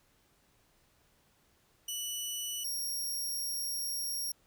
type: tone pair in turn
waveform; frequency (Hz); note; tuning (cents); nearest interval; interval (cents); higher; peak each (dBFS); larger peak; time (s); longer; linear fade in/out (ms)
15% pulse; 2960 / 5588; F#7 / F8; 0 / 0; major seventh; 1100; second; -28; neither; 1.88-2.64 / 2.64-4.32; second; 5
effects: pink hiss -69 dBFS RMS until 4.46 s